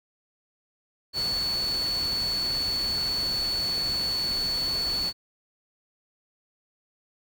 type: tone in noise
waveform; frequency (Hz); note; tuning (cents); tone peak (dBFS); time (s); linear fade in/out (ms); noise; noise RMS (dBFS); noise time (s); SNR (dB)
sine; 4435; C#8; 0; -25; 1.13-5.13; 50; pink; -37; 1.13-5.13; +9
effects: none